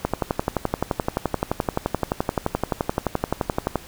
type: click train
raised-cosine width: 1 ms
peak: -6 dBFS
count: 44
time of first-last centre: 0.05-3.757 s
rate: 11.6 Hz
effects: pink hiss -43 dBFS RMS until 3.87 s